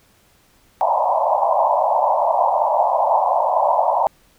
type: band-pass noise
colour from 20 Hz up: white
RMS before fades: -17 dBFS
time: 0.81-4.07 s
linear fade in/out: 0 ms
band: 570 to 1000 Hz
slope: 96 dB/octave
effects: pink hiss -56 dBFS RMS until 4.38 s